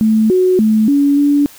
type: tone with pitch steps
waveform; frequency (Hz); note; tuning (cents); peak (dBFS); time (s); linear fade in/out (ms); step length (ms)
sine; 218.9 / 368.7 / 217.4 / 283.5 / 287.6; A3 / F#4 / A3 / C#4 / D4; -9 / -6 / -21 / +39 / -36; -8; 0.01-1.46; 0; 290
effects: white hiss -40 dBFS RMS until 1.58 s